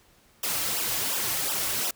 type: noise with flanger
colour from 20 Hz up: white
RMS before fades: -28 dBFS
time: 0.43-1.91 s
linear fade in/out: 5 ms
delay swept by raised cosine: 0.45 to 5.05 ms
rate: 2.8 Hz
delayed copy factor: -1
effects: pink hiss -60 dBFS RMS until 1.95 s